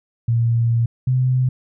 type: tone pair in turn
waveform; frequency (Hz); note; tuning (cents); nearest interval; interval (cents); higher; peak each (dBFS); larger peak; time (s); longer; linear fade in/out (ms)
sine; 116.54 / 127.99; A#2 / C3; 0 / -38; major second; 162; second; -14; neither; 0.28-0.86 / 1.07-1.49; first; 5
effects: none